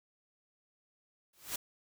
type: noise with exponential growth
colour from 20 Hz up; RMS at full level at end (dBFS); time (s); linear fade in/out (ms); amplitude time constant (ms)
white; -33; 1.33-1.56; 5; 49
effects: none